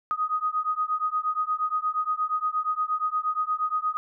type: beating tone pair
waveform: sine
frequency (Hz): 1244.5 / 1253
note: D#6 / D#6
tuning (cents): 0 / +12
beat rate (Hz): 8.5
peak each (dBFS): -27 / -27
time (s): 0.11-3.97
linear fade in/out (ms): 0
effects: none